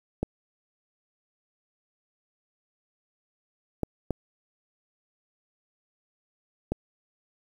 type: clicks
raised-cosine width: 2 ms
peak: -13 dBFS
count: 4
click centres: 0.23 / 3.833 / 4.107 / 6.72 s
effects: 8-bit